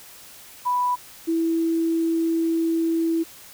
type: tone pair in turn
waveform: sine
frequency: 987.8 / 329.1 Hz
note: B5 / E4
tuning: 0 / -3 cents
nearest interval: octave + perfect fifth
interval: 1903 cents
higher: first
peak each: -19 dBFS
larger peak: neither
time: 0.65-0.96 / 1.27-3.24 s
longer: second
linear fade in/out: 20 ms
effects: white hiss -45 dBFS RMS until 3.53 s